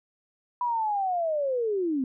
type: linear sweep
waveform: sine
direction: down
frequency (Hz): 991 to 249.3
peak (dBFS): -24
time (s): 0.61-2.04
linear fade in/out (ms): 2
effects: none